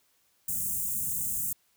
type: band-stop noise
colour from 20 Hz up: white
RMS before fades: -31 dBFS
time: 0.48-1.53 s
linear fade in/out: 5 ms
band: 220 to 7000 Hz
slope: 48 dB/octave
effects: white hiss -69 dBFS RMS until 1.76 s